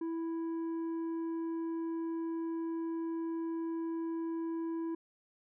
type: tone with tanh clipping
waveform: sine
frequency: 329.6 Hz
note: E4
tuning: in tune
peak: -35 dBFS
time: 0.01-4.95 s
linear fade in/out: 5 ms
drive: 6 dB
effects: none